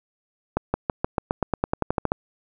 accelerating click train, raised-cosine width 1 ms, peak -7 dBFS, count 15, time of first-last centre 0.57-2.119 s, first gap 170 ms, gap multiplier 0.93, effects none

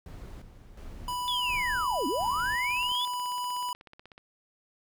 brown noise with tremolo, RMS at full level -42 dBFS, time 0.06-2.92 s, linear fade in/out 2 ms, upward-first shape square, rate 1.4 Hz, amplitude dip 60%
square tone, 987.8 Hz, B5, in tune, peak -31 dBFS, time 1.08-3.73 s, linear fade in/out 2 ms
sine linear two-way sweep, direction down then up, 3520 to 246.9 to 3520 Hz, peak -28 dBFS, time 1.28-3.05 s, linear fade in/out 0 ms, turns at 2.07 s
click train, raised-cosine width 0.3 ms, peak -33 dBFS, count 30, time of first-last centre 2.4-4.179 s, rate 16.3 Hz
effects none

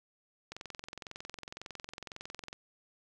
click train, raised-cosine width 0.2 ms, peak -25 dBFS, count 45, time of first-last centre 0.52-2.529 s, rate 21.9 Hz, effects none

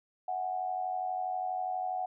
sine tone with amplitude modulation, 740 Hz, F#5, in tune, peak -28 dBFS, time 0.28-2.06 s, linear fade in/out 5 ms, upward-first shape sine, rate 92.3 Hz, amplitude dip 65%, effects none

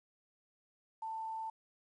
sine tone with quantisation, 889 Hz, A5, 18 cents sharp, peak -38 dBFS, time 1.02-1.5 s, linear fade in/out 5 ms, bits 11, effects resampled to 22050 Hz

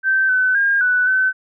sine tone with pitch steps, 1552 / 1513 / 1615 / 1487 / 1523 Hz, G6 / F#6 / G#6 / F#6 / F#6, -18 / +38 / -49 / +8 / +50 cents, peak -13 dBFS, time 0.03-1.33 s, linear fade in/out 50 ms, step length 260 ms, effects none

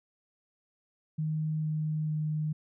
sine tone with pitch steps, 155.56 / 154.57 / 153.6 Hz, D#3 / D#3 / D#3, 0 / -11 / -22 cents, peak -28 dBFS, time 1.18-2.53 s, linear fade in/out 10 ms, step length 450 ms, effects none

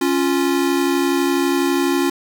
square tone pair together, 277.2 / 349.3 Hz, C#4 / F4, 0 / 0 cents, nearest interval major third, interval 400 cents, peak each -19 dBFS, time 0.01-2.1 s, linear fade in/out 5 ms, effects 8-bit

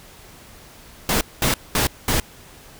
pink noise bursts, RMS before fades -19 dBFS, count 4, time 1.09-2.2 s, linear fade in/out 2 ms, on 120 ms, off 210 ms, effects pink hiss -45 dBFS RMS until 2.79 s

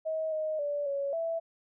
sine tone with pitch steps, 635 / 623 / 580 / 559 / 661 Hz, D#5 / D#5 / D5 / C#5 / E5, +35 / +2 / -22 / +14 / +5 cents, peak -29 dBFS, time 0.05-1.4 s, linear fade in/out 20 ms, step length 270 ms, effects none

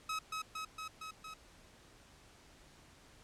sawtooth tone with echo, 1279 Hz, D#6, 47 cents sharp, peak -32 dBFS, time 0.09-0.19 s, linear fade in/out 5 ms, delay 230 ms, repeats 5, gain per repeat -2 dB, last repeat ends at 1.34 s, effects pink hiss -61 dBFS RMS until 3.23 s + low-pass 9000 Hz 12 dB/octave

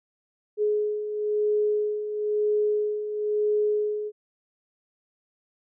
sine beating tone pair, 420 / 421 Hz, G#4 / G#4, +19 / +24 cents, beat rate 1 Hz, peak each -30 / -23 dBFS, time 0.57-4.12 s, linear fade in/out 50 ms, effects none

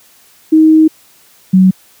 sine tone pair in turn, 315 / 187.3 Hz, D#4 / F#3, +21 / +21 cents, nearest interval major sixth, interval 900 cents, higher first, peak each -3 dBFS, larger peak neither, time 0.52-0.88 / 1.53-1.71 s, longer first, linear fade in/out 10 ms, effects white hiss -46 dBFS RMS until 2 s + high-pass 60 Hz 12 dB/octave

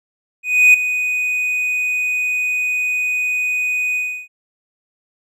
triangle tone with ADSR envelope, 2489 Hz, D#7, in tune, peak -3 dBFS, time 0.43-4.28 s, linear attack 310 ms, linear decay 6 ms, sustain -12 dB, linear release 320 ms, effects none

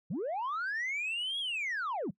sine linear two-way sweep, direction up then down, 131.9 to 3360 to 131.9 Hz, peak -30 dBFS, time 0.1-2.11 s, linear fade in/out 10 ms, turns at 1.39 s, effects noise-tail reverb RT60 0.1 s tail -23 dB re dry + tanh soft clip ceiling -30 dBFS

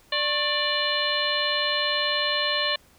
harmonic tone with a mistuned harmonic, 590 Hz, D5, 8 cents sharp, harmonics 1 / 2 / 3 / 4 / 5 / 6 / 7, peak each -30 / -31 / -29 / -33 / -28 / -31 / -29 dBFS, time 0.12-2.76 s, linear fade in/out 5 ms, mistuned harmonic 2, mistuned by -140 cents, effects pink hiss -57 dBFS RMS until 2.98 s

